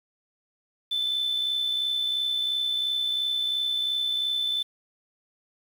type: tone with amplitude modulation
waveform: sine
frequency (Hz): 3520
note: A7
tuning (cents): 0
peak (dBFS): -21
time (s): 0.91-4.63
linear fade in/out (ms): 10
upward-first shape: sine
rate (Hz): 62.9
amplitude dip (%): 45
effects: tanh soft clip ceiling -19 dBFS + 8-bit